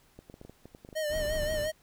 clicks, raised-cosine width 2 ms, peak -33 dBFS, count 11, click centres 0.19 / 0.299 / 0.341 / 0.414 / 0.45 / 0.496 / 0.656 / 0.749 / 0.849 / 0.889 / 0.928 s
square tone with vibrato, 611 Hz, D#5, 32 cents flat, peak -30 dBFS, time 0.95-1.72 s, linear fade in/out 20 ms, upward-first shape sine, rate 5.7 Hz, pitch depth 55 cents each way
brown noise, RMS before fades -37 dBFS, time 1.08-1.7 s, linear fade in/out 50 ms
effects pink hiss -64 dBFS RMS until 1.82 s

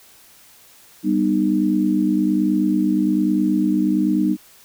sine chord, G augmented, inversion none, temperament just, 196 / 245 / 306.2 Hz, G3 / B3 / D#4, 0 / -14 / -28 cents, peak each -20 / -22 / -18 dBFS, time 1.03-4.37 s, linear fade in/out 50 ms, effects white hiss -49 dBFS RMS until 4.64 s

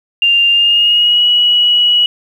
sine tone with pitch glide, 2794 to 2923 Hz, F7 to F#7, 0 to -22 cents, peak -7 dBFS, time 0.22-2.06 s, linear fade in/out 2 ms, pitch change +78 cents, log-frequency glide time 0.5-1.24 s, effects 7-bit

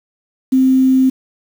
sine tone with quantisation, 261.6 Hz, C4, in tune, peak -8 dBFS, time 0.52-1.1 s, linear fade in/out 10 ms, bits 6, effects none

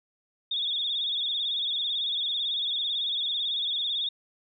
sine tone with vibrato, 3520 Hz, A7, in tune, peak -26 dBFS, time 0.51-4.09 s, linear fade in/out 5 ms, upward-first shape sine, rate 18 Hz, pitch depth 95 cents each way, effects none

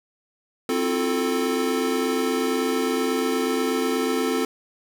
square chord, F major seventh, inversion second, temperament equal with one note detuned, 261.6 / 329.6 / 358 / 440 Hz, C4 / E4 / F4 / A4, 0 / 0 / +43 / 0 cents, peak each -26 / -32 / -29 / -26 dBFS, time 0.69-4.45 s, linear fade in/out 2 ms, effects none

